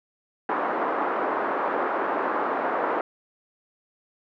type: band-pass noise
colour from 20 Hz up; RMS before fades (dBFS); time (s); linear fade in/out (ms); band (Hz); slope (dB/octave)
white; -26; 0.49-3.01; 2; 280 to 1300; 24
effects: none